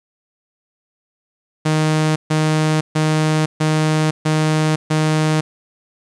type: tone bursts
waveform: sawtooth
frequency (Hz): 155.56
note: D#3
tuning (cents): 0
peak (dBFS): -10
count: 6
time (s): 1.65-5.41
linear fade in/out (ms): 10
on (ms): 510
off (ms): 140
effects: resampled to 22050 Hz + 8-bit